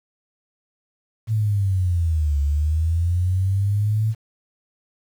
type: linear two-way sweep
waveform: sine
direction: down then up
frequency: 111.8 to 70.4 to 111.8 Hz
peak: -17 dBFS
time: 1.27-4.15 s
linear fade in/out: 50 ms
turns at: 2.4 s
effects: 8-bit